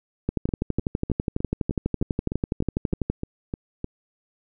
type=two click trains; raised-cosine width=3 ms; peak=-15 / -10 dBFS; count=12 / 35; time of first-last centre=0.49-3.844 / 0.29-3.1 s; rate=3.28 / 12.1 Hz; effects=none